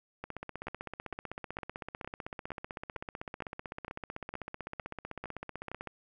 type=two click trains; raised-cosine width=0.5 ms; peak=-24 / -24 dBFS; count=12 / 90; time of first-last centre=0.67-5.716 / 0.24-5.873 s; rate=2.18 / 15.8 Hz; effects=none